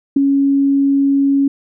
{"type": "tone with ADSR envelope", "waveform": "sine", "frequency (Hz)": 277.2, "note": "C#4", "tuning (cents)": 0, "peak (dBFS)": -5, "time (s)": [0.16, 1.48], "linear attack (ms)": 8, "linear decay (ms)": 5, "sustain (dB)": -5, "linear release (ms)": 5, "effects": []}